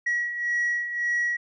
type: beating tone pair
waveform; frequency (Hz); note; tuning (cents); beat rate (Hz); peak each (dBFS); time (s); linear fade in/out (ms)
sine; 1916 / 1917.8; A#6 / A#6; +47 / +49; 1.8; -29 / -23; 0.06-1.37; 10
effects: tanh soft clip ceiling -20 dBFS